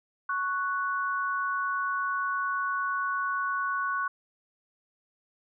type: tone pair together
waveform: sine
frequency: 1108.7 / 1480 Hz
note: C#6 / F#6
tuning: 0 / 0 cents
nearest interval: perfect fourth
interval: 500 cents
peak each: -29 / -30 dBFS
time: 0.29-4.08 s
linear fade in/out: 5 ms
effects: none